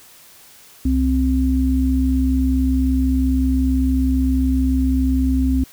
sine tone pair together, 65.41 / 261.6 Hz, C2 / C4, 0 / 0 cents, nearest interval 2 octaves, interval 2400 cents, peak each -17 dBFS, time 0.85-5.64 s, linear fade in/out 5 ms, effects white hiss -46 dBFS RMS until 5.72 s

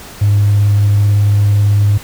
triangle tone with vibrato, 102.4 Hz, G#2, 24 cents flat, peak -4 dBFS, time 0.21-1.98 s, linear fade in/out 10 ms, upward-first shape square, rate 18 Hz, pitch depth 9 cents each way, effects tanh soft clip ceiling -4 dBFS + pink hiss -33 dBFS RMS until 2.03 s

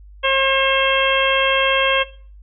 harmonic tone, 537 Hz, C5, 45 cents sharp, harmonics 1 / 2 / 3 / 4 / 5 / 6, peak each -19 / -21 / -23 / -24 / -22 / -21 dBFS, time 0.23-2.04 s, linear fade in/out 20 ms, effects noise-tail reverb RT60 0.4 s tail -17 dB re dry + added 50 Hz sine -39 dBFS peak until 2.42 s

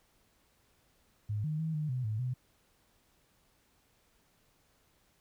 sine tone with pitch steps, 104.9 / 153.8 / 160 / 152.3 / 127 / 108 / 126.4 Hz, G#2 / D#3 / D#3 / D#3 / B2 / A2 / B2, +18 / -20 / +49 / -37 / +49 / -32 / +41 cents, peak -31 dBFS, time 1.29-2.34 s, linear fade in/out 10 ms, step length 150 ms, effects pink hiss -70 dBFS RMS until 5.2 s

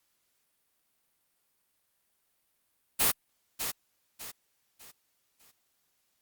white noise with echo, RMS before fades -24 dBFS, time 2.99-3.12 s, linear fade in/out 20 ms, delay 600 ms, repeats 4, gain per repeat -9 dB, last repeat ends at 5.52 s, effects white hiss -75 dBFS RMS until 6.21 s + Opus 48 kbps

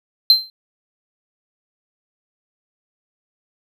triangle tone with exponential decay, 4117 Hz, C8, 29 cents flat, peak -3 dBFS, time 0.3-0.5 s, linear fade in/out 1 ms, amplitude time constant 42 ms, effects none

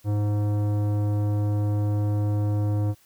sine tone with tanh clipping, 103.83 Hz, G#2, in tune, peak -23 dBFS, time 0.04-2.95 s, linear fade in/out 50 ms, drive 15 dB, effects white hiss -59 dBFS RMS until 3.05 s

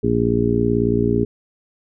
harmonic tone, 58.27 Hz, A#1, in tune, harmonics 1 / 2 / 3 / 4 / 5 / 6 / 7, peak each -28 / -22 / -27 / -21 / -23 / -25 / -20 dBFS, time 0.03-1.25 s, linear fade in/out 10 ms, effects none

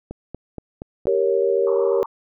click train, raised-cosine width 2 ms, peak -18 dBFS, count 5, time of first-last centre 0.11-1.056 s, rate 4.23 Hz
sine chord, G diminished, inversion none, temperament equal, 392 / 466.2 / 554.4 Hz, G4 / Bb4 / Db5, 0 / 0 / 0 cents, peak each -20 / -20 / -22 dBFS, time 1.07-2.03 s, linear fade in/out 0 ms
pink band-pass noise, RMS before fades -35 dBFS, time 1.67-2.06 s, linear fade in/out 2 ms, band 860 to 1200 Hz, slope 96 dB/octave
effects none

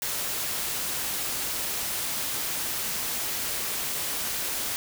white noise, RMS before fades -30 dBFS, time 0.02-4.76 s, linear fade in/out 0 ms, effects none

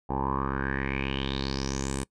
10% pulse tone with low-pass filter sweep, 67.5 Hz, C#2, 45 cents flat, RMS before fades -30 dBFS, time 0.09-2.04 s, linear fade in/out 10 ms, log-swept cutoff 780 to 9000 Hz, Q 6.4, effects noise-tail reverb RT60 0.1 s tail -23 dB re dry

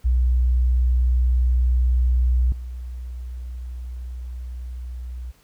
sine tone with level steps, 61.74 Hz, B1, in tune, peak -15 / -29 dBFS, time 0.04-5.32 s, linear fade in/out 20 ms, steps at 2.52 s, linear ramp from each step 2 ms, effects pink hiss -58 dBFS RMS until 5.43 s

